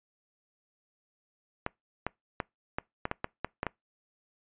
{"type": "clicks", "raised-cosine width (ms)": 0.5, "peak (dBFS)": -15, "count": 10, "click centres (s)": [1.664, 2.066, 2.402, 2.785, 3.054, 3.114, 3.244, 3.446, 3.631, 3.667], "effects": ["noise-tail reverb RT60 0.2 s tail -25 dB re dry", "resampled to 8000 Hz"]}